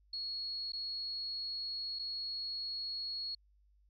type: tone with dropouts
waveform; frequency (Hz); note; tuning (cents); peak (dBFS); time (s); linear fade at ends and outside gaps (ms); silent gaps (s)
sine; 4331; C#8; -41; -37; 0.13-3.35; 5; 0.721-0.732 / 1.989-1.993
effects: added 50 Hz sine -65 dBFS peak until 3.89 s